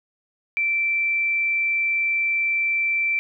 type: tone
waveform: sine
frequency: 2339 Hz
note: D7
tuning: 8 cents flat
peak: -19 dBFS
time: 0.57-3.19 s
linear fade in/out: 0 ms
effects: none